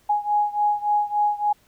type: beating tone pair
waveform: sine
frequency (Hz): 830.6 / 834.1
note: G#5 / G#5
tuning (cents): 0 / +7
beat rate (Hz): 3.5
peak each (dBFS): -21 / -23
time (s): 0.09-1.53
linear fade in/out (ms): 10
effects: pink hiss -60 dBFS RMS until 1.67 s